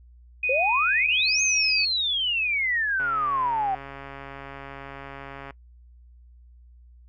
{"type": "tone with pitch glide", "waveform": "sine", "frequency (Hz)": [2489, 2540], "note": ["D#7", "D#7"], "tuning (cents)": [0, 35], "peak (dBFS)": -22, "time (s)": [0.43, 1.85], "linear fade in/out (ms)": 5, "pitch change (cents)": 35, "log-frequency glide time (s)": [0.95, 1.54]}
{"type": "exponential two-way sweep", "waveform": "sine", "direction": "up then down", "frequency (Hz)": [495, 6500, 753], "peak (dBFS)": -22, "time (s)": [0.49, 3.75], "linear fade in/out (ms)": 5, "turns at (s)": 1.42}
{"type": "click train", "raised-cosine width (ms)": 0.5, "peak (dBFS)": -24, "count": 347, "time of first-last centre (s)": [3, 5.507], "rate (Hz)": 138}
{"effects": ["noise-tail reverb RT60 0.1 s tail -22 dB re dry", "added 60 Hz sine -48 dBFS peak until 7.08 s"]}